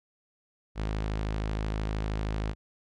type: tone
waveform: sawtooth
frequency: 53 Hz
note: G#1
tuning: 36 cents sharp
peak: -25 dBFS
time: 0.75-2.55 s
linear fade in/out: 50 ms
effects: low-pass 5000 Hz 12 dB/octave